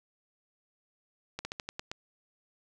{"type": "slowing click train", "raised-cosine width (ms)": 0.2, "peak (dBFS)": -19, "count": 7, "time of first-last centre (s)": [1.39, 1.915], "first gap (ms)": 60, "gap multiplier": 1.15, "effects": []}